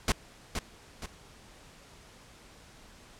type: noise with echo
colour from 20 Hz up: pink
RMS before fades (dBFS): -25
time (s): 0.08-0.12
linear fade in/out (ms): 2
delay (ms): 470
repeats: 2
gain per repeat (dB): -7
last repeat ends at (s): 1.06
effects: pink hiss -54 dBFS RMS until 3.19 s + low-pass 9000 Hz 12 dB/octave